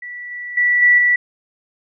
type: tone with level steps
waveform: sine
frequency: 1956 Hz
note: B6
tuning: 17 cents flat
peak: -28 / -26 / -12 / -8 / -11 dBFS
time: 0.02-1.16 s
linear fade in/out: 5 ms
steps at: 0.31 / 0.57 / 0.82 / 0.98 s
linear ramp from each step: 5 ms
effects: none